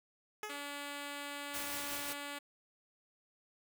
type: tone with exponential decay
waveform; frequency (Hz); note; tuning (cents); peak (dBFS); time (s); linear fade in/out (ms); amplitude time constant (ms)
10% pulse; 423.7; G#4; +35; -29; 0.43-0.72; 2; 62
type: tone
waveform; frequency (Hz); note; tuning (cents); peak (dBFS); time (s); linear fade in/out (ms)
5% pulse; 286.6; D4; -42; -30; 0.49-2.39; 10
type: noise with tremolo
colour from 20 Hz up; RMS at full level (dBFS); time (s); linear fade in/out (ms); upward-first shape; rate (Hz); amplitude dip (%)
white; -41; 1.53-2.14; 20; sine; 5.6; 30
effects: none